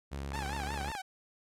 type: tone with pitch glide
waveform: sawtooth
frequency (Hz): 69.3 to 70.88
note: C#2 to C#2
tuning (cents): 0 to +39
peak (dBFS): -33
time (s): 0.11-0.92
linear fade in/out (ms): 20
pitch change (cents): +39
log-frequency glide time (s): 0.41-0.58
type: click train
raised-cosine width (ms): 0.5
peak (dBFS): -25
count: 19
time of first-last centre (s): 0.32-0.952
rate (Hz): 28.5
type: tone with vibrato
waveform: sawtooth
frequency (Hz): 830.6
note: G#5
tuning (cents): 0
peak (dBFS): -34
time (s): 0.33-1.02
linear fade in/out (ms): 10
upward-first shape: triangle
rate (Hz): 5.6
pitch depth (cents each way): 190
effects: low-pass 11000 Hz 12 dB/octave